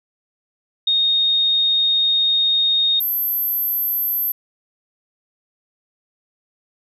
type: tone pair in turn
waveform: sine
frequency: 3708 / 12265 Hz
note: A#7 / G9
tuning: -10 / -39 cents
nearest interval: octave + major sixth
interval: 2071 cents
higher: second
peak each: -14 / -18 dBFS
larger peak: first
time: 0.87-3 / 3-4.32 s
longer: first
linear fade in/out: 5 ms
effects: none